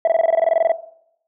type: tone bursts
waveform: sine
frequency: 658 Hz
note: E5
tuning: 3 cents flat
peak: -9 dBFS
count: 15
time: 0.05-0.719 s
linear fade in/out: 2 ms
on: 25 ms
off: 21 ms
effects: noise-tail reverb RT60 0.7 s tail -17 dB re dry + tanh soft clip ceiling -10 dBFS